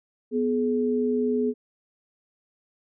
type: tone pair together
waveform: sine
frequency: 246.9 / 423.5 Hz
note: B3 / G#4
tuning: 0 / +34 cents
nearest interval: major sixth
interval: 934 cents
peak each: -24 dBFS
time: 0.31-1.54 s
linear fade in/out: 50 ms
effects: none